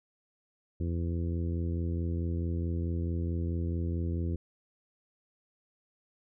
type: harmonic tone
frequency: 84.6 Hz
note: E2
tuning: 45 cents sharp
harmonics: 1 / 2 / 3 / 4 / 5 / 6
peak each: -30 / -37 / -40 / -40 / -47 / -50 dBFS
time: 0.8-4.36 s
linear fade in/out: 5 ms
effects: none